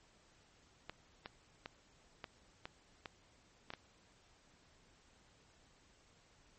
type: clicks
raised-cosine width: 0.3 ms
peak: -28 dBFS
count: 8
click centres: 0.896 / 1.259 / 1.659 / 2.242 / 2.655 / 3.058 / 3.704 / 3.737 s
effects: pink hiss -68 dBFS RMS until 6.58 s + MP3 32 kbps